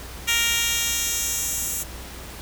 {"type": "tone with high-pass filter sweep", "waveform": "10% pulse", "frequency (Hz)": 466.2, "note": "A#4", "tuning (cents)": 0, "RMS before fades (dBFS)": -24, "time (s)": [0.27, 1.84], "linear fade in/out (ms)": 20, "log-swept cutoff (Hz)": [2600, 8900], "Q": 1.1, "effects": ["added 60 Hz sine -39 dBFS peak until 2.41 s", "pink hiss -39 dBFS RMS until 2.41 s"]}